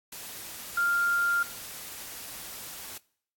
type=tone in noise; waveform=sine; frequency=1396.9 Hz; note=F6; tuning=in tune; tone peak=-23 dBFS; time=0.77-1.43 s; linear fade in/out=5 ms; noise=white; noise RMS=-41 dBFS; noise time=0.12-2.98 s; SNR=+15 dB; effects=noise-tail reverb RT60 0.6 s tail -23 dB re dry + AAC 64 kbps